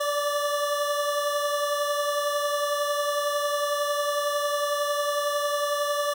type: beating tone pair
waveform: 25% pulse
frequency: 580 / 591 Hz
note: D5 / D5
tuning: -22 / +11 cents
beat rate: 11 Hz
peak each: -21 / -29 dBFS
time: 0-6.14 s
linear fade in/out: 10 ms
effects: none